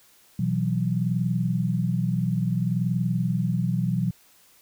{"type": "chord", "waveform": "sine", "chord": "B suspended fourth", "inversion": "none", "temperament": "just", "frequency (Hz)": [123.47, 164.63, 185.21], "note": ["B2", "E3", "F#3"], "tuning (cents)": [0, -2, 2], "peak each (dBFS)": -26, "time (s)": [0.39, 4.11], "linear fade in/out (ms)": 5, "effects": ["white hiss -57 dBFS RMS until 4.61 s"]}